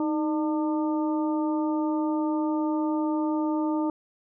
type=harmonic tone with a mistuned harmonic; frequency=300.4 Hz; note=D4; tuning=39 cents sharp; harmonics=1 / 2 / 3 / 4; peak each=-24 / -34 / -33 / -39 dBFS; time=0-3.9 s; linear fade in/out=2 ms; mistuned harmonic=1; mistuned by=+62 cents; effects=none